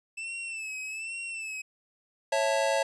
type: tone with vibrato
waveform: 45% pulse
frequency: 2637 Hz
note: E7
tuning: in tune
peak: -34 dBFS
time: 0.17-1.62 s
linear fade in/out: 10 ms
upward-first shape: sine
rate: 1.2 Hz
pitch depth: 66 cents each way
type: chord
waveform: square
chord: A major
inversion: first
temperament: just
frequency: 550 / 660 / 880 Hz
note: C#5 / E5 / A5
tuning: -14 / +2 / 0 cents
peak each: -28 / -30 / -31 dBFS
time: 2.32-2.83 s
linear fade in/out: 5 ms
effects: resampled to 22050 Hz